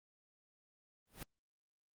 pink noise with exponential growth, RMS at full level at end -42 dBFS, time 1.07-1.23 s, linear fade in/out 2 ms, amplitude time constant 34 ms, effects Opus 32 kbps

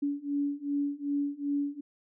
sine beating tone pair, 284.1 / 286.7 Hz, C#4 / D4, +43 / -42 cents, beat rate 2.6 Hz, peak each -32 / -31 dBFS, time 0.02-1.81 s, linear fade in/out 10 ms, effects none

